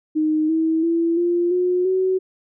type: tone with pitch steps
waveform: sine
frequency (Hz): 309.8 / 321.8 / 334.3 / 347.3 / 360.8 / 374.9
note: D#4 / E4 / E4 / F4 / F#4 / F#4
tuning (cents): -7 / -42 / +24 / -10 / -44 / +23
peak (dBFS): -16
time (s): 0.15-2.19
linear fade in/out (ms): 20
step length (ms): 340
effects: none